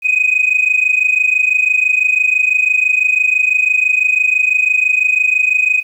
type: tone pair together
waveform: sine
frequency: 2493 / 2519 Hz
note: D#7 / D#7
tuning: +3 / +21 cents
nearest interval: unison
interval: 18 cents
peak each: -12 dBFS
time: 0.02-5.83 s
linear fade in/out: 50 ms
effects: tanh soft clip ceiling -5 dBFS + 8-bit